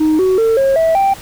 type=tone with pitch steps; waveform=sine; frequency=311.1 / 374.3 / 450.2 / 541.7 / 651.6 / 783.9 Hz; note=D#4 / F#4 / A4 / C#5 / E5 / G5; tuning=0 / +20 / +40 / -40 / -20 / 0 cents; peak=-7 dBFS; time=0-1.14 s; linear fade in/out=10 ms; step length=190 ms; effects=tanh soft clip ceiling -8 dBFS + pink hiss -34 dBFS RMS until 1.21 s